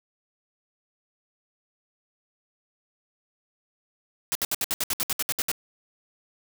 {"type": "noise bursts", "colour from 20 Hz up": "white", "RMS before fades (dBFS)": -26, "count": 13, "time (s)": [4.32, 5.516], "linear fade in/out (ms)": 0, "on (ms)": 32, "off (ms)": 65, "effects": []}